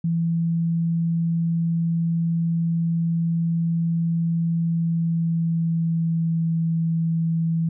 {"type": "tone with pitch glide", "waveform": "sine", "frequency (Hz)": [166.8, 164.31], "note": ["E3", "E3"], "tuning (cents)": [21, -5], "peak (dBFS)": -19, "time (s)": [0.04, 7.69], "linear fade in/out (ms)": 5, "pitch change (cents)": -26, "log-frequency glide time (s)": [4.56, 6.53], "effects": []}